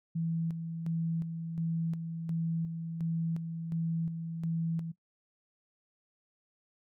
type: tone with tremolo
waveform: sine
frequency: 164.81 Hz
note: E3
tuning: in tune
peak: -29 dBFS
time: 0.15-4.92 s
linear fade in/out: 10 ms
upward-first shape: square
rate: 1.4 Hz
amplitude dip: 50%
effects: noise-tail reverb RT60 0.1 s tail -17 dB re dry